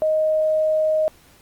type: tone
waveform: sine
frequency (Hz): 624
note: D#5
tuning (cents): +5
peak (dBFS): -16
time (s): 0.02-1.08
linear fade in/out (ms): 0
effects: pink hiss -52 dBFS RMS until 1.41 s + Opus 32 kbps